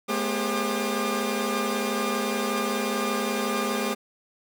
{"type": "tone cluster", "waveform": "sawtooth", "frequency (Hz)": [212.6, 244.2, 400, 535, 1202], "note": ["G#3", "B3", "G4", "C5", "D6"], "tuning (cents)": [41, -19, 35, 38, 40], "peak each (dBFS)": [-26, -28, -27, -29, -28], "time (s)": [0.08, 3.95], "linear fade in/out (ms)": 20, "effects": []}